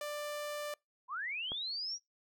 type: tone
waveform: sawtooth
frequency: 591 Hz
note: D5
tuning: 11 cents sharp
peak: -34 dBFS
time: 0.01-0.74 s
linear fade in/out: 2 ms
type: linear sweep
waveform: sine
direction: up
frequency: 949 to 5820 Hz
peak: -36 dBFS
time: 1.08-1.99 s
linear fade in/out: 50 ms
type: click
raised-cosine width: 1 ms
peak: -29 dBFS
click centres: 1.519 s
effects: noise-tail reverb RT60 0.2 s tail -26 dB re dry